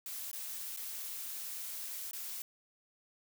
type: noise with dropouts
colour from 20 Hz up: blue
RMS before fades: -42 dBFS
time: 0.06-2.42 s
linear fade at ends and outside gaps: 1 ms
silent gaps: 0.314-0.33 / 0.764-0.772 / 2.111-2.132 s
effects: none